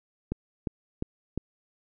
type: click train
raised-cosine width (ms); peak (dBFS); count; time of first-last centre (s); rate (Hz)
3; -16; 4; 0.32-1.376; 2.84
effects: none